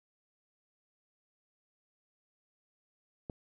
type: click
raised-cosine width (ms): 2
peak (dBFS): -26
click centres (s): 3.298
effects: none